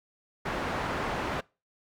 white low-pass noise, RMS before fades -32 dBFS, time 0.45-1.41 s, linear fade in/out 10 ms, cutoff 1300 Hz, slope 12 dB/octave, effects noise-tail reverb RT60 0.3 s tail -24 dB re dry

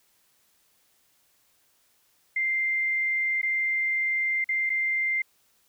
sine tone with dropouts, 2093 Hz, C7, in tune, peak -23 dBFS, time 2.36-5.22 s, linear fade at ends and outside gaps 5 ms, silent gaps 3.416-3.429 / 4.443-4.489 / 4.695-4.7 s, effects white hiss -66 dBFS RMS until 5.68 s

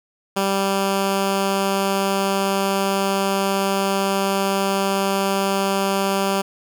10% pulse tone, 195.6 Hz, G3, 4 cents flat, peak -10 dBFS, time 0.36-6.42 s, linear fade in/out 10 ms, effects none

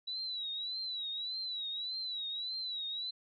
sine tone with vibrato, 3924 Hz, B7, 12 cents flat, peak -36 dBFS, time 0.07-3.11 s, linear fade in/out 10 ms, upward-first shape triangle, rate 1.7 Hz, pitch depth 110 cents each way, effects none

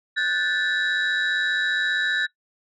sine tone cluster, 1477 / 1572 / 1750 / 3856 Hz, F#6 / G6 / A6 / B7, -3 / +4 / -10 / -42 cents, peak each -27 / -27 / -22 / -27 dBFS, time 0.16-2.27 s, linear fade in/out 20 ms, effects noise-tail reverb RT60 0.1 s tail -17 dB re dry + tanh soft clip ceiling -15 dBFS

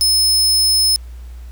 sawtooth tone, 5200 Hz, E8, 24 cents flat, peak -9 dBFS, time 0.01-0.96 s, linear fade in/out 0 ms, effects added 60 Hz sine -30 dBFS peak until 1.51 s + pink hiss -51 dBFS RMS until 1.51 s

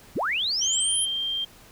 sine linear sweep, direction up, 41.79 to 11130 Hz, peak -23 dBFS, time 0.15-1.06 s, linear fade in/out 20 ms
sine tone with pitch glide, 3136 to 3176 Hz, G7 to G7, 0 to +22 cents, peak -25 dBFS, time 0.61-1.45 s, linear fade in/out 10 ms, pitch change +22 cents, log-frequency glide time 0.76-1.21 s
effects pink hiss -51 dBFS RMS until 1.71 s

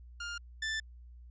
sawtooth tone pair in turn, 1408 / 1763.8 Hz, F6 / A6, +14 / +4 cents, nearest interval major third, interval 390 cents, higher second, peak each -34 / -29 dBFS, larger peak second, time 0.2-0.38 / 0.62-0.8 s, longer neither, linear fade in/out 5 ms, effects added 60 Hz sine -49 dBFS peak until 1.3 s + resampled to 16000 Hz

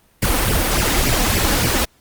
pink noise with flanger, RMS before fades -17 dBFS, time 0.22-1.85 s, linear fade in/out 5 ms, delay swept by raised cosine 0.37 to 4.07 ms, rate 3.5 Hz, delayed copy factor +0.75, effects pink hiss -56 dBFS RMS until 2 s + Opus 32 kbps

